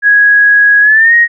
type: tone with pitch glide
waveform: sine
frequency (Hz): 1661.2 to 1875.4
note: G#6 to A#6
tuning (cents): 0 to +10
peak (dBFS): -3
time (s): 0.02-1.28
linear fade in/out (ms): 50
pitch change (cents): +210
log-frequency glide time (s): 0.81-1.14
effects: none